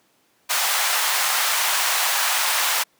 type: high-pass noise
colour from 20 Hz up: pink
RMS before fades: -21 dBFS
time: 0.49-2.84 s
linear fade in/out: 20 ms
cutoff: 800 Hz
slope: 24 dB/octave
effects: pink hiss -62 dBFS RMS until 2.99 s + high-pass 200 Hz 12 dB/octave